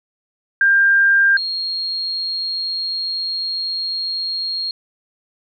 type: tone pair in turn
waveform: sine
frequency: 1595 / 4258 Hz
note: G6 / C8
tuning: +30 / +30 cents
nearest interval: octave + perfect fourth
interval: 1700 cents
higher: second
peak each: -10 / -20 dBFS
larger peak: first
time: 0.61-1.37 / 1.37-4.71 s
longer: second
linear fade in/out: 2 ms
effects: none